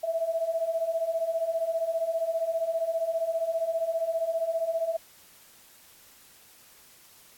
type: beating tone pair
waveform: sine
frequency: 647 / 662 Hz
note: E5 / E5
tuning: -32 / +7 cents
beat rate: 15 Hz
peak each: -31 / -27 dBFS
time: 0.03-4.97 s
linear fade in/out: 10 ms
effects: white hiss -55 dBFS RMS until 7.37 s + AAC 64 kbps